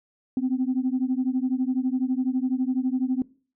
sine beating tone pair, 252 / 264 Hz, B3 / C4, +35 / +16 cents, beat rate 12 Hz, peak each -24 / -24 dBFS, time 0.37-3.22 s, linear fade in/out 2 ms, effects noise-tail reverb RT60 0.4 s tail -21 dB re dry + tanh soft clip ceiling -16 dBFS

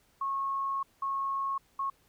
sine tone bursts at uneven times, 1093 Hz, C#6, 25 cents flat, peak -29 dBFS, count 3, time 0.21-0.83 / 1.02-1.58 / 1.79-1.9 s, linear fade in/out 5 ms, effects pink hiss -67 dBFS RMS until 2.08 s

